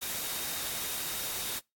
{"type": "tone in noise", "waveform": "sine", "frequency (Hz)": 3729, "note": "A#7", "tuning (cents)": 0, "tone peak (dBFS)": -44, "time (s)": [0.01, 1.6], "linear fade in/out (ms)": 20, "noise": "white", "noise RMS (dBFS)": -35, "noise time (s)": [0.01, 1.6], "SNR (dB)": -12, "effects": ["noise-tail reverb RT60 0.2 s tail -24 dB re dry", "AAC 64 kbps"]}